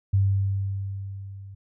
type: tone with level ramp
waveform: sine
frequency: 98 Hz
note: G2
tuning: in tune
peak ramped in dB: -16 to -39 dBFS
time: 0.13-1.55 s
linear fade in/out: 10 ms
effects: none